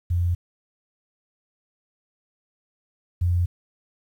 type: tone pair in turn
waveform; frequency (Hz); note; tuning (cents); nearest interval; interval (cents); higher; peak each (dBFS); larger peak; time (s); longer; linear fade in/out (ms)
sine; 87.31 / 87.82; F2 / F2; 0 / +10; unison; 10; second; -19 / -18; second; 0.1-0.35 / 3.21-3.46; neither; 10
effects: 9-bit